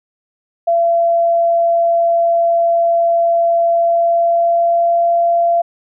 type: tone with pitch glide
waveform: sine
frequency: 678 to 683.9 Hz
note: E5 to F5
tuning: +49 to -36 cents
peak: -10 dBFS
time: 0.67-5.62 s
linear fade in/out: 10 ms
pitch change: +15 cents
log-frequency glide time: 3.69-5.07 s
effects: none